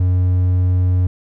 triangle tone, 90.9 Hz, F#2, 30 cents flat, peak -10 dBFS, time 0-1.07 s, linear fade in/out 5 ms, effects none

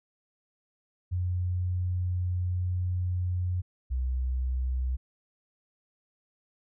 sine tone pair in turn, 90.1 / 63.71 Hz, F#2 / C2, -45 / -45 cents, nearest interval tritone, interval 600 cents, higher first, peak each -26 dBFS, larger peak neither, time 1.11-3.62 / 3.9-4.97 s, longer first, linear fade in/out 20 ms, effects none

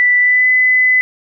sine tone with pitch glide, 1975.5 to 2012 Hz, B6 to B6, 0 to +32 cents, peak -8 dBFS, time 0-1.01 s, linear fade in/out 0 ms, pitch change +32 cents, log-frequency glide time 0.19-0.48 s, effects none

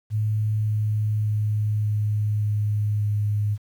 sine tone with pitch steps, 107.3 / 106.68 / 106.07 / 105.46 / 104.85 / 104.25 Hz, A2 / G#2 / G#2 / G#2 / G#2 / G#2, -43 / +47 / +37 / +27 / +17 / +7 cents, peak -20 dBFS, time 0.1-3.58 s, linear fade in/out 50 ms, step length 580 ms, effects 9-bit

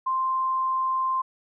sine tone, 1046.5 Hz, C6, in tune, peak -22 dBFS, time 0.06-1.22 s, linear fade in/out 10 ms, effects none

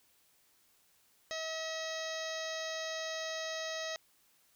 harmonic tone, 641 Hz, E5, 49 cents flat, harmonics 1 / 2 / 3 / 4 / 5 / 6 / 7 / 8 / 9 / 10, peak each -40 / -48 / -43 / -50 / -50 / -45 / -52 / -47 / -54 / -48 dBFS, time 1.31-3.96 s, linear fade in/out 0 ms, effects white hiss -69 dBFS RMS until 4.55 s

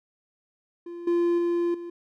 triangle tone with level steps, 344.9 Hz, F4, 22 cents flat, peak -33 / -18 / -20 / -32 dBFS, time 0.86-1.9 s, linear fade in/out 5 ms, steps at 1.07 / 1.38 / 1.74 s, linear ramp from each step 5 ms, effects none

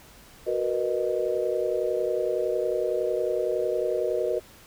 sine chord, B major seventh, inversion second, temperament just, 370.4 / 463 / 493.9 / 617.4 Hz, F#4 / A#4 / B4 / D#5, +2 / -12 / 0 / -14 cents, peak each -29 dBFS, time 0.46-4.4 s, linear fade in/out 20 ms, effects pink hiss -51 dBFS RMS until 4.66 s

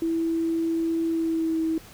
sine tone with pitch glide, 329 to 322.2 Hz, E4 to E4, -3 to -39 cents, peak -22 dBFS, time 0.02-1.78 s, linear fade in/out 2 ms, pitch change -36 cents, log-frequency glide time 1.07-1.63 s, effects pink hiss -48 dBFS RMS until 1.93 s

